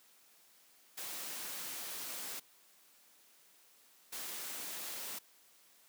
white noise bursts at uneven times, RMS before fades -43 dBFS, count 2, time 0.97-2.4 / 4.12-5.19 s, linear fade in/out 10 ms, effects white hiss -65 dBFS RMS until 5.88 s + high-pass 200 Hz 12 dB/octave

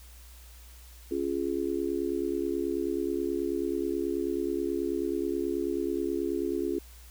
sine chord, Db major, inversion none, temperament just, 277.2 / 346.5 / 415.8 Hz, Db4 / F4 / Ab4, 0 / -14 / +2 cents, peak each -33 / -30 / -33 dBFS, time 1.11-6.79 s, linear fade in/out 5 ms, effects added 60 Hz sine -48 dBFS peak until 7.1 s + white hiss -55 dBFS RMS until 7.1 s

